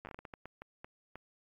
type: slowing click train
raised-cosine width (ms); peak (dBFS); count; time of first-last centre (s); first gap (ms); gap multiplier
0.5; -30; 13; 0.05-1.156; 9; 1.38
effects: AAC 48 kbps